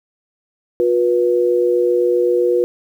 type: tone pair together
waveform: sine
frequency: 358.7 / 486.5 Hz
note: F4 / B4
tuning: +46 / -26 cents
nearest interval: perfect fourth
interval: 528 cents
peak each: -15 dBFS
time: 0.8-2.64 s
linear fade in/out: 0 ms
effects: 8-bit